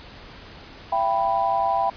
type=chord; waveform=sine; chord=E minor; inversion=none; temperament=equal with one note detuned; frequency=672.7 / 784 / 987.8 Hz; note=E5 / G5 / B5; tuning=+35 / 0 / 0 cents; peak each=-25 / -22 / -24 dBFS; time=0.92-1.9 s; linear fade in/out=5 ms; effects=pink hiss -43 dBFS RMS until 1.96 s + resampled to 11025 Hz